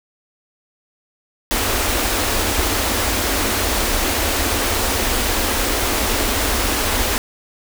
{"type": "band-stop noise", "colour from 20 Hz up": "pink", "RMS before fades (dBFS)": -19, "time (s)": [1.51, 7.18], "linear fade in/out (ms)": 0, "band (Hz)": [100, 210], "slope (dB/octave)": 96, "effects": []}